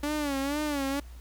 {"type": "tone with vibrato", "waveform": "sawtooth", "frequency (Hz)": 286.5, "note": "D4", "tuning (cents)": -43, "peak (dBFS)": -24, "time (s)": [0.03, 1], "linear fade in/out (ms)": 5, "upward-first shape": "sine", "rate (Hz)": 2.1, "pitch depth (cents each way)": 100, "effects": ["added 60 Hz sine -42 dBFS peak until 1.2 s", "pink hiss -57 dBFS RMS until 1.2 s"]}